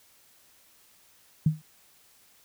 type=tone with exponential decay; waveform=sine; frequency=155.56 Hz; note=D#3; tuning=in tune; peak=-15 dBFS; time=1.46-1.62 s; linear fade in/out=5 ms; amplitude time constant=34 ms; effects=white hiss -60 dBFS RMS until 2.44 s